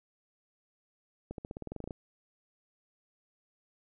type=accelerating click train; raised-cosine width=2 ms; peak=-26 dBFS; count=13; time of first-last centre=1.31-1.908 s; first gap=72 ms; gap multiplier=0.93; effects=none